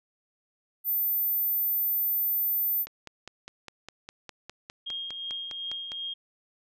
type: tone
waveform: sine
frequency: 14080 Hz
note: A9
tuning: in tune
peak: -24 dBFS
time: 0.84-2.86 s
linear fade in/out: 50 ms
type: click train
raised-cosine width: 0.2 ms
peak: -23 dBFS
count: 16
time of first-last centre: 2.87-5.919 s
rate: 4.92 Hz
type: tone with tremolo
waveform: sine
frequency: 3238 Hz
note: G#7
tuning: 45 cents flat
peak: -31 dBFS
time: 4.86-6.14 s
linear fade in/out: 10 ms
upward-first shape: triangle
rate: 2.7 Hz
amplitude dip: 45%
effects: none